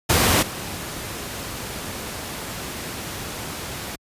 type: noise with level steps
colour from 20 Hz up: pink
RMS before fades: -17 / -31 dBFS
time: 0.09-3.96 s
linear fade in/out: 10 ms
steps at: 0.42 s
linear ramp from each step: 10 ms
effects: high-pass 60 Hz 12 dB/octave + resampled to 32000 Hz